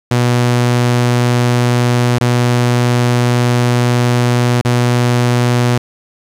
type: tone with dropouts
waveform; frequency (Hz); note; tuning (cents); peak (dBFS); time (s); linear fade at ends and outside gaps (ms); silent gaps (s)
sawtooth; 121.9; B2; -22; -6; 0.11-5.78; 5; 2.185-2.209 / 4.614-4.649
effects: low-pass 10000 Hz 12 dB/octave + 7-bit